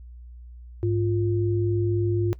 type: tone pair together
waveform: sine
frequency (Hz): 103.83 / 349.2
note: G#2 / F4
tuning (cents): 0 / 0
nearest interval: octave + major sixth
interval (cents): 2100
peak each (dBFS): -23 / -24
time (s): 0.83-2.33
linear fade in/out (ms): 0
effects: noise-tail reverb RT60 0.1 s tail -18 dB re dry + added 60 Hz sine -40 dBFS peak until 2.39 s